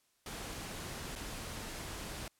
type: noise with dropouts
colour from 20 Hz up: pink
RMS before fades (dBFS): -43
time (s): 0.26-2.28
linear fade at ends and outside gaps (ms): 2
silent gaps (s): 1.154-1.159
effects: white hiss -74 dBFS RMS until 2.39 s + low-pass 12000 Hz 12 dB/octave